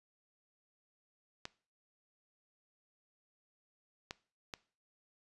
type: clicks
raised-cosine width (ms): 0.2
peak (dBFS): -23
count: 3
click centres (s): 1.454 / 4.109 / 4.538
effects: noise-tail reverb RT60 0.4 s tail -20 dB re dry + resampled to 24000 Hz